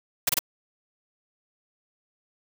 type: noise bursts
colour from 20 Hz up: white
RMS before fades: -22 dBFS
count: 3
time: 0.27-0.391 s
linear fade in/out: 5 ms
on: 23 ms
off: 26 ms
effects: none